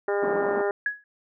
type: harmonic tone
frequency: 202.1 Hz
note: G#3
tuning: 47 cents flat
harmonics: 2 / 3 / 4 / 5 / 6 / 7 / 8 / 9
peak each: -24 / -30 / -32 / -39 / -40 / -35 / -43 / -37 dBFS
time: 0.08-0.71 s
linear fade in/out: 2 ms
type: band-pass noise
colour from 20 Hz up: pink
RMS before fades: -32 dBFS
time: 0.22-0.62 s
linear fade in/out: 10 ms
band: 210 to 1100 Hz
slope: 24 dB/octave
type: tone with exponential decay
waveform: sine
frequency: 1675 Hz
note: G#6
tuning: 14 cents sharp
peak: -19 dBFS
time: 0.86-1.04 s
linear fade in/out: 2 ms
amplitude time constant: 37 ms
effects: none